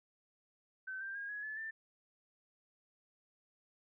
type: tone with pitch steps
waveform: sine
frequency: 1532 / 1578.7 / 1626.9 / 1676.5 / 1727.6 / 1780.3 Hz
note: G6 / G6 / G#6 / G#6 / A6 / A6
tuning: -40 / +12 / -36 / +16 / -32 / +20 cents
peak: -40 dBFS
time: 0.87-1.71 s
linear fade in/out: 10 ms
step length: 140 ms
effects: none